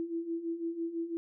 sine beating tone pair, 329.6 / 335.6 Hz, E4 / E4, 0 / +31 cents, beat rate 6 Hz, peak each -39 / -34 dBFS, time 0-1.17 s, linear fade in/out 0 ms, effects none

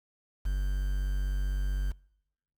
triangle tone with quantisation, 47.93 Hz, G1, 38 cents flat, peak -24 dBFS, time 0.45-1.92 s, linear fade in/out 10 ms, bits 8, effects noise-tail reverb RT60 0.8 s tail -25 dB re dry

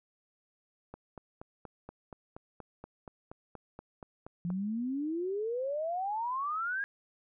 click train, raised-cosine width 1 ms, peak -30 dBFS, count 16, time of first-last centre 0.94-4.503 s, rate 4.21 Hz
sine exponential sweep, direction up, 170 to 1661.2 Hz, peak -31 dBFS, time 4.45-6.84 s, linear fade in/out 0 ms
effects none

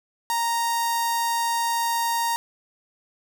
sawtooth tone with notch filter, 931 Hz, A#5, 2 cents flat, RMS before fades -24 dBFS, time 0.3-2.36 s, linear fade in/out 0 ms, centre 2400 Hz, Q 1.1, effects none

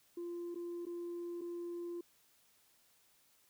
sine tone with dropouts, 345.9 Hz, F4, 17 cents flat, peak -38 dBFS, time 0.17-2.01 s, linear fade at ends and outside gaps 5 ms, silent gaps 0.546-0.556 / 0.854-0.866 / 1.411-1.416 s, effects tanh soft clip ceiling -38 dBFS + white hiss -70 dBFS RMS until 3.49 s

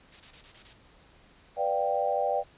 blue noise bursts, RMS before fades -43 dBFS, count 6, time 0.12-0.73 s, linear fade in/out 2 ms, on 80 ms, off 26 ms
sine chord, G dominant seventh, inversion first, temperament equal, 493.9 / 587.3 / 698.5 / 784 Hz, B4 / D5 / F5 / G5, 0 / 0 / 0 / 0 cents, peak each -32 / -29 / -32 / -29 dBFS, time 1.56-2.44 s, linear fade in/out 50 ms
effects pink hiss -58 dBFS RMS until 2.57 s + resampled to 8000 Hz

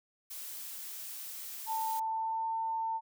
blue noise, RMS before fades -43 dBFS, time 0.3-2 s, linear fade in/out 10 ms
sine tone with pitch glide, 889 to 898.3 Hz, A5 to A5, +18 to +36 cents, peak -31 dBFS, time 1.66-3.01 s, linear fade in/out 50 ms, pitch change +18 cents, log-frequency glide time 2.1-2.48 s
effects none

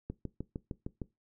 click train, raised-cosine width 3 ms, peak -24 dBFS, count 7, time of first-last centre 0.1-1.017 s, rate 6.54 Hz, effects noise-tail reverb RT60 0.2 s tail -19 dB re dry

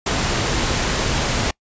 pink noise, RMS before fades -20 dBFS, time 0.06-1.51 s, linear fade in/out 5 ms, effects noise-tail reverb RT60 0.1 s tail -26 dB re dry + resampled to 16000 Hz

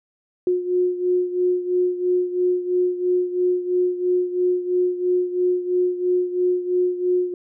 sine beating tone pair, 360 / 363 Hz, F#4 / F#4, -47 / -33 cents, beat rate 3 Hz, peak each -19 / -24 dBFS, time 0.47-7.34 s, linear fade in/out 2 ms, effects none

